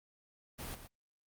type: noise with echo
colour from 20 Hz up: pink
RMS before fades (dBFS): -43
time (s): 0.58-0.76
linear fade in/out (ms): 20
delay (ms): 120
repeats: 1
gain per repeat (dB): -9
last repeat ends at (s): 0.88
effects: Opus 32 kbps